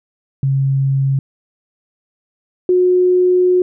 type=tone pair in turn; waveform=sine; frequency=136 / 363.1 Hz; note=C#3 / F#4; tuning=-33 / -33 cents; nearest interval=octave + perfect fourth; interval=1700 cents; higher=second; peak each=-12 / -9 dBFS; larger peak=second; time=0.43-1.19 / 2.69-3.62 s; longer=second; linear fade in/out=2 ms; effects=none

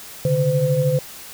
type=tone cluster; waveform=sine; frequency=134.7 / 147.5 / 511 Hz; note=C#3 / D3 / C5; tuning=-49 / +8 / -41 cents; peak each=-23 / -19 / -19 dBFS; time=0.25-0.99 s; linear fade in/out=2 ms; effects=white hiss -38 dBFS RMS until 1.33 s

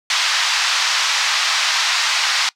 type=band-pass noise; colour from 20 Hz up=white; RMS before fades=-18 dBFS; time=0.1-2.49 s; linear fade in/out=2 ms; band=890 to 5400 Hz; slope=24 dB/octave; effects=noise-tail reverb RT60 0.1 s tail -22 dB re dry

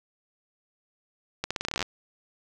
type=accelerating click train; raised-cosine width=0.2 ms; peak=-11 dBFS; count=14; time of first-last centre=1.44-1.827 s; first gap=66 ms; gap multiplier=0.85; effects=none

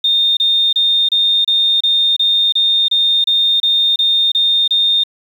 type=tone bursts; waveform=sine; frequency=3650 Hz; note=A#7; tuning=37 cents flat; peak=-10 dBFS; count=14; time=0.04-5.037 s; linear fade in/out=5 ms; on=330 ms; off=29 ms; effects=7-bit

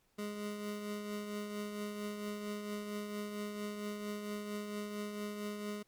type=tone with tremolo; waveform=25% pulse; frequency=207.7 Hz; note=G#3; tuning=in tune; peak=-33 dBFS; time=0.18-5.83 s; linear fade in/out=10 ms; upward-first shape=triangle; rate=4.4 Hz; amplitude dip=45%; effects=pink hiss -74 dBFS RMS until 5.87 s + MP3 96 kbps

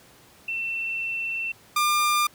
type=tone pair in turn; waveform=sine / sawtooth; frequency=2691 / 1199.4 Hz; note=E7 / D6; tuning=+35 / +36 cents; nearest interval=octave + major second; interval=1399 cents; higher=first; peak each=-26 / -16 dBFS; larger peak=second; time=0.48-1.52 / 1.76-2.27 s; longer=first; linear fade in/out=5 ms; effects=pink hiss -53 dBFS RMS until 2.34 s + high-pass 80 Hz 12 dB/octave

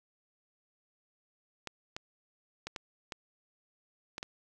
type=clicks; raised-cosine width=0.2 ms; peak=-21 dBFS; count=7; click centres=1.673 / 1.965 / 2.67 / 2.762 / 3.122 / 4.181 / 4.229 s; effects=none

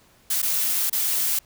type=noise with dropouts; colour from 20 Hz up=blue; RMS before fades=-23 dBFS; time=0.3-1.39 s; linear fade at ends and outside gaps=5 ms; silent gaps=0.419-0.427 / 0.898-0.927 s; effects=pink hiss -57 dBFS RMS until 1.45 s

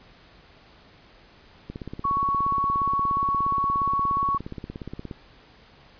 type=click train; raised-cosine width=3 ms; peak=-21 dBFS; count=59; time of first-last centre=1.7-5.112 s; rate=17 Hz
type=tone; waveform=sine; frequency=1114 Hz; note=C#6; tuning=8 cents sharp; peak=-21 dBFS; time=2.04-4.38 s; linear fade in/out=10 ms
effects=pink hiss -53 dBFS RMS until 5.99 s + resampled to 11025 Hz

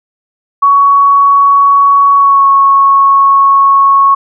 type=tone with pitch glide; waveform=sine; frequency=1120 to 1102.7 Hz; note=C#6 to C#6; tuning=+18 to -9 cents; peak=-3 dBFS; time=0.62-4.15 s; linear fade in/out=10 ms; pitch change=-27 cents; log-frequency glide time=2.16-2.46 s; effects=none

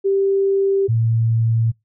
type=tone pair in turn; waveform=sine; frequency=392 / 113.88 Hz; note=G4 / A#2; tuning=0 / -40 cents; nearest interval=octave + major sixth; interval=2140 cents; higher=first; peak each=-14 dBFS; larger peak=neither; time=0.04-0.88 / 0.88-1.72 s; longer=neither; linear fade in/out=20 ms; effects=noise-tail reverb RT60 0.2 s tail -25 dB re dry

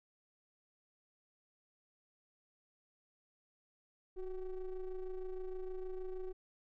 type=ring-modulated tone; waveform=triangle; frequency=192.2 Hz; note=G3; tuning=34 cents flat; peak=-34 dBFS; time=4.16-6.33 s; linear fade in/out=20 ms; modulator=179 Hz; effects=none

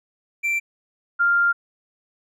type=tone pair in turn; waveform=triangle / sine; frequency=2349 / 1396.7 Hz; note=D7 / F6; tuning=0 / 0 cents; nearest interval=major sixth; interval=900 cents; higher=first; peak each=-18 / -15 dBFS; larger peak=second; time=0.43-0.6 / 1.19-1.53 s; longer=second; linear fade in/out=20 ms; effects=none

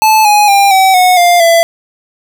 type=tone with pitch steps; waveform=square; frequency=870 / 833.1 / 797.8 / 764 / 731.6 / 700.6 / 670.9 Hz; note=A5 / G#5 / G5 / G5 / F#5 / F5 / E5; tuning=-20 / +5 / +30 / -45 / -20 / +5 / +30 cents; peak=-5 dBFS; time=0.02-1.63 s; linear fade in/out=0 ms; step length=230 ms; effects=none

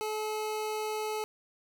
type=tone; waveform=25% pulse; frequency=430 Hz; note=A4; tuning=40 cents flat; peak=-28 dBFS; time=0.01-1.24 s; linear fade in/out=0 ms; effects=none

